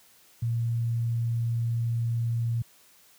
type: tone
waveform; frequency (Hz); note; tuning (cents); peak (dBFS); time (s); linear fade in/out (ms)
sine; 116.54; A#2; 0; -24; 0.42-2.62; 5
effects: white hiss -58 dBFS RMS until 3.18 s + high-pass 60 Hz 12 dB/octave